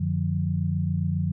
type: tone cluster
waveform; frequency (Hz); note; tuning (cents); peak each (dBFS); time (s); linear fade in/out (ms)
sine; 92.3 / 149.6 / 177; F#2 / D3 / F3; -4 / +32 / +23; -27; 0-1.32; 10
effects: none